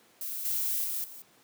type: noise with level steps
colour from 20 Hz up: violet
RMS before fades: -36 / -30 / -33 / -46 dBFS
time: 0.21-1.22 s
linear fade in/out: 2 ms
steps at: 0.45 / 0.84 / 1.04 s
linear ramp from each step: 2 ms
effects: pink hiss -61 dBFS RMS until 1.43 s + high-pass 200 Hz 12 dB/octave